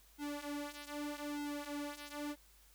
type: tone with flanger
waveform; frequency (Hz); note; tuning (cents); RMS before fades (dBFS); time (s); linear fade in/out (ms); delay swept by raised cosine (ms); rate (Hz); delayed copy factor
sawtooth; 291.9; D4; -10; -43; 0.18-2.36; 50; 1.7 to 7; 0.81; -0.8
effects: added 50 Hz sine -65 dBFS peak until 2.74 s + white hiss -66 dBFS RMS until 2.74 s